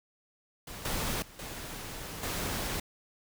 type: noise with level steps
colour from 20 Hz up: pink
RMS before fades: -43 / -33 / -52 / -41 / -34 dBFS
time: 0.67-2.8 s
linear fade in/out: 5 ms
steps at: 0.85 / 1.22 / 1.39 / 2.23 s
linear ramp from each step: 2 ms
effects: none